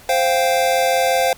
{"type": "chord", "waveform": "square", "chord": "C suspended fourth", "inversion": "none", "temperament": "equal", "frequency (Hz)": [523.3, 698.5, 784], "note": ["C5", "F5", "G5"], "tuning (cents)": [0, 0, 0], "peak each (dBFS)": [-19, -19, -22], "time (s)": [0.09, 1.33], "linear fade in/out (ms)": 2, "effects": ["pink hiss -44 dBFS RMS until 1.37 s"]}